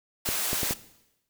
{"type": "high-pass noise", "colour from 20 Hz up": "white", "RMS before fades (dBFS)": -29, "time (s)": [0.25, 0.74], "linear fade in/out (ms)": 10, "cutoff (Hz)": 340, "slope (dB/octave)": 12}
{"type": "clicks", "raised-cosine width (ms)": 2, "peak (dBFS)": -17, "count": 4, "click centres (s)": [0.289, 0.531, 0.632, 0.709]}
{"effects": ["noise-tail reverb RT60 0.9 s tail -17 dB re dry"]}